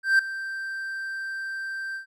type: tone with ADSR envelope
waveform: triangle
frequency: 1568 Hz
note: G6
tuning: in tune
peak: -12 dBFS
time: 0.03-2.06 s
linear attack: 160 ms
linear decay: 4 ms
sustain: -16 dB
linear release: 110 ms
effects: none